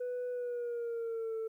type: tone with pitch glide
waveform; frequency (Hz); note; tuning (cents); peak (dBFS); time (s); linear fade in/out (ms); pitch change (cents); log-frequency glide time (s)
sine; 494.5 to 445.7; B4 to A4; +2 to +22; -32; 0-1.48; 10; -180; 0.31-1.36
effects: tanh soft clip ceiling -33 dBFS + 12-bit